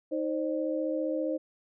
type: tone cluster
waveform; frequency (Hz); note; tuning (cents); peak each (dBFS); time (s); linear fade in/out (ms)
sine; 314.2 / 526 / 601; D#4 / C5 / D5; +17 / +9 / +40; -31 / -31 / -36; 0.11-1.38; 20
effects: none